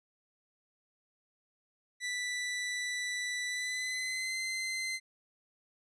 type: tone with pitch glide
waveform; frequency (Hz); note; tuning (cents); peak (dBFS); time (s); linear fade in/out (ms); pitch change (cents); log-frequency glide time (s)
sawtooth; 1975.5 to 2067; B6 to C7; 0 to -22; -30; 2-5; 50; +78; 3.47-4.37
effects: resampled to 22050 Hz